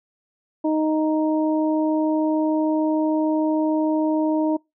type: harmonic tone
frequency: 311.1 Hz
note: D#4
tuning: in tune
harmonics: 1 / 2 / 3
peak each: -19 / -25 / -29 dBFS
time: 0.64-4.57 s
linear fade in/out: 10 ms
effects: noise-tail reverb RT60 0.2 s tail -25 dB re dry